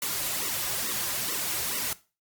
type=noise with flanger; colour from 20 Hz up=white; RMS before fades=-30 dBFS; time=0.02-1.93 s; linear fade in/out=2 ms; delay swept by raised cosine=1.2 to 4.6 ms; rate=2.3 Hz; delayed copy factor=-0.95; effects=noise-tail reverb RT60 0.3 s tail -17 dB re dry + Opus 48 kbps